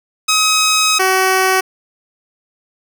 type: tone pair in turn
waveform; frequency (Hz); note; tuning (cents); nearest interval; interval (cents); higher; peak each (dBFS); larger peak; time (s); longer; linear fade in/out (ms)
10% pulse; 1269 / 377.3; D#6 / F#4; +34 / +34; octave + major sixth; 2100; first; -3; neither; 0.28-0.99 / 0.99-1.61; first; 10
effects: none